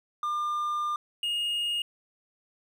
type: tone pair in turn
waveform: triangle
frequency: 1200 / 2854 Hz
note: D6 / F7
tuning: +37 / +37 cents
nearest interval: octave + minor third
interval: 1500 cents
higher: second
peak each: -25 dBFS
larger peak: neither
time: 0.23-0.96 / 1.23-1.82 s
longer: first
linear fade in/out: 2 ms
effects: none